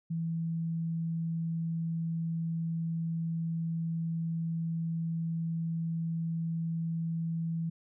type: tone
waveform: sine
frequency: 164.81 Hz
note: E3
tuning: in tune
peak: -30 dBFS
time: 0.1-7.7 s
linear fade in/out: 10 ms
effects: none